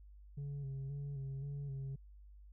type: tone with vibrato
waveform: sine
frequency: 138.59 Hz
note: C#3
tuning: in tune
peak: -37 dBFS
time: 0.37-1.96 s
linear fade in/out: 10 ms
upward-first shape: square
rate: 1.9 Hz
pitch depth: 38 cents each way
effects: tanh soft clip ceiling -39 dBFS + added 50 Hz sine -54 dBFS peak until 2.52 s